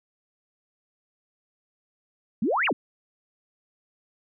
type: exponential two-way sweep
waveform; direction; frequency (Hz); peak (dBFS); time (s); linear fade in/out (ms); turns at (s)
sine; up then down; 186.1 to 2909 to 186.1; -21; 2.42-2.73; 5; 2.66
effects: none